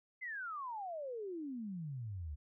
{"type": "exponential sweep", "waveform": "sine", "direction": "down", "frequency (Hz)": [2093, 69.3], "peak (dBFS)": -40, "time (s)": [0.21, 2.36], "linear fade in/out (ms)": 20, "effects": []}